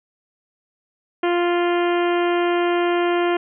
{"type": "harmonic tone", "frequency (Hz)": 349, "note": "F4", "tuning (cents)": -1, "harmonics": [1, 2, 3, 4, 5, 6, 7, 8, 9], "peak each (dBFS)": [-18, -24, -28, -30, -32, -34, -35, -36, -37], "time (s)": [1.23, 3.37], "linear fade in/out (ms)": 5, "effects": []}